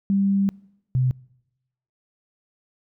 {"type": "tone pair in turn", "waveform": "sine", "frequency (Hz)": [197.1, 127.97], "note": ["G3", "C3"], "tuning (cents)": [10, -38], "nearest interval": "perfect fifth", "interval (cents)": 748, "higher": "first", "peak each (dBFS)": -17, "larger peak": "neither", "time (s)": [[0.1, 0.49], [0.95, 1.11]], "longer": "first", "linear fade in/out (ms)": 0, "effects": ["noise-tail reverb RT60 0.9 s tail -25 dB re dry"]}